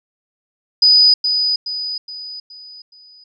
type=tone with echo; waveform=sine; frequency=4971 Hz; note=D#8; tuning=2 cents flat; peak=-7 dBFS; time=0.82-1.14 s; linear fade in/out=5 ms; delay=420 ms; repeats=5; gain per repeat=-7 dB; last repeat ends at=3.24 s; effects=none